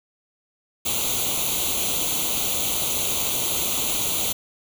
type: noise with comb filter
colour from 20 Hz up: white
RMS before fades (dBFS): -24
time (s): 0.85-4.33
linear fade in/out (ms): 10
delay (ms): 0.29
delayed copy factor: +0.85
effects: none